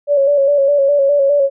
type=tone with vibrato; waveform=sine; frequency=564 Hz; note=C#5; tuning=30 cents sharp; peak=-9 dBFS; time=0.07-1.5 s; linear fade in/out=50 ms; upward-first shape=square; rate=4.9 Hz; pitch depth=42 cents each way; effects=none